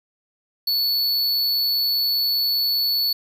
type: tone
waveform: square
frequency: 4435 Hz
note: C#8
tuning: in tune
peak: -19 dBFS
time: 0.67-3.13 s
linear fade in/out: 5 ms
effects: 8-bit